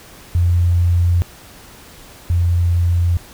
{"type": "tone pair in turn", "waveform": "sine", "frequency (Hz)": [87.2, 86.77], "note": ["F2", "F2"], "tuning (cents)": [-2, -11], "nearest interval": "unison", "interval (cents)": 9, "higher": "first", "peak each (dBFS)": [-11, -12], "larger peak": "first", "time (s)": [[0.35, 1.22], [2.3, 3.17]], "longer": "neither", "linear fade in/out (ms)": 0, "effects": ["pink hiss -41 dBFS RMS until 3.33 s"]}